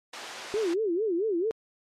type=high-pass noise; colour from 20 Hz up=pink; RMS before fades=-39 dBFS; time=0.13-0.74 s; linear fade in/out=5 ms; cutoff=610 Hz; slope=12 dB/octave
type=tone with vibrato; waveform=sine; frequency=387.2 Hz; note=G4; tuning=21 cents flat; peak=-24 dBFS; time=0.54-1.51 s; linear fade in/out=0 ms; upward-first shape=sine; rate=4.5 Hz; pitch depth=260 cents each way
effects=low-pass 6000 Hz 12 dB/octave + MP3 64 kbps